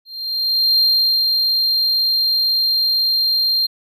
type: tone with ADSR envelope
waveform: triangle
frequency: 4186 Hz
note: C8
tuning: in tune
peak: -10 dBFS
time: 0.05-3.67 s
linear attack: 730 ms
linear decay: 460 ms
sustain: -3 dB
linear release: 15 ms
effects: none